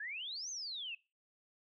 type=exponential two-way sweep; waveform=sine; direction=up then down; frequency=1638 to 6450 to 2565 Hz; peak=-40 dBFS; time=0-0.95 s; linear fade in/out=5 ms; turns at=0.5 s; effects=noise-tail reverb RT60 0.3 s tail -22 dB re dry